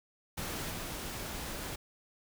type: noise with level steps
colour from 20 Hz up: pink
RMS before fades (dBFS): -38 / -40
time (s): 0.37-1.76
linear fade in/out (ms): 10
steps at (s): 0.7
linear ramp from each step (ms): 20
effects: none